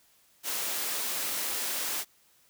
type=high-pass noise; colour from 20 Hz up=white; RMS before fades=-32 dBFS; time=0.43-2.05 s; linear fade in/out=50 ms; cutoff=270 Hz; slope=12 dB/octave; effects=white hiss -64 dBFS RMS until 2.49 s